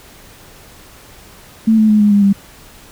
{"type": "tone with pitch steps", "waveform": "sine", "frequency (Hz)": [222, 217.1, 212.2, 207.5, 202.9, 198.35], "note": ["A3", "A3", "G#3", "G#3", "G#3", "G3"], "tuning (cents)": [16, -23, 38, -1, -40, 21], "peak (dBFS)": -7, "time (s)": [1.67, 2.33], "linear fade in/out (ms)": 10, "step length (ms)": 110, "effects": ["pink hiss -41 dBFS RMS until 2.91 s"]}